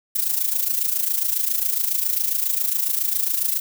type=noise with amplitude modulation; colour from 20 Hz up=violet; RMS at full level=-19 dBFS; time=0.15-3.6 s; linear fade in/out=10 ms; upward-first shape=sine; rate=27.3 Hz; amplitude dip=70%; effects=none